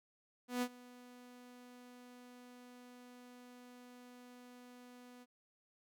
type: tone with ADSR envelope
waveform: sawtooth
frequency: 246.9 Hz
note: B3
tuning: in tune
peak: -29 dBFS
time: 0.48-5.26 s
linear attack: 140 ms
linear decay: 61 ms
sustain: -22 dB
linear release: 38 ms
effects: none